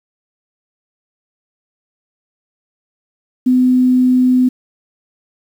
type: tone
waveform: sine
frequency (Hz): 253.2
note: B3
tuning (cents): +43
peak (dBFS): -8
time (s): 3.46-4.49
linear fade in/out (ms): 10
effects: 7-bit